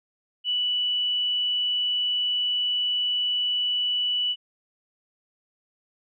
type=tone; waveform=sine; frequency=2960 Hz; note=F#7; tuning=in tune; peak=-22 dBFS; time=0.44-4.36 s; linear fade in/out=50 ms; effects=none